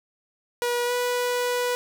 sawtooth tone with pitch glide, 483.1 to 491 Hz, B4 to B4, -38 to -10 cents, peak -19 dBFS, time 0.62-1.75 s, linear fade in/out 0 ms, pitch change +28 cents, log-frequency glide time 0.85-0.92 s, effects none

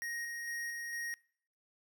square tone with tremolo, 1874 Hz, A#6, 9 cents sharp, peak -38 dBFS, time 0.02-1.14 s, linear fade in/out 0 ms, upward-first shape square, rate 2.2 Hz, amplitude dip 25%, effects noise-tail reverb RT60 0.6 s tail -24 dB re dry

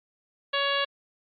harmonic tone, 560 Hz, C#5, 18 cents sharp, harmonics 1 / 2 / 3 / 4 / 5 / 6 / 7 / 8, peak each -30 / -30 / -30 / -37 / -31 / -32 / -36 / -41 dBFS, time 0.53-0.85 s, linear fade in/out 10 ms, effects Opus 48 kbps

